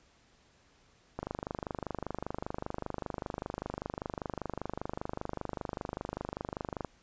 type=click train; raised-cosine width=1 ms; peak=-21 dBFS; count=143; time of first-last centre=1.19-6.847 s; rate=25.1 Hz; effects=pink hiss -65 dBFS RMS until 7.02 s + resampled to 16000 Hz